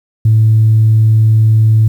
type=tone; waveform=sine; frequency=110 Hz; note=A2; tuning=in tune; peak=-4 dBFS; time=0.25-1.88 s; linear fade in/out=5 ms; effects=tanh soft clip ceiling -1 dBFS + 7-bit